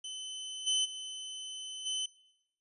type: tone with level steps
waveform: sawtooth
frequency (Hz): 3040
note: F#7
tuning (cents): +46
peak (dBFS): -36 / -24 / -37 / -29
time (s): 0.04-2.06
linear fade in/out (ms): 5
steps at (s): 0.66 / 0.84 / 1.85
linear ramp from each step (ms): 20
effects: noise-tail reverb RT60 0.9 s tail -21 dB re dry + resampled to 24000 Hz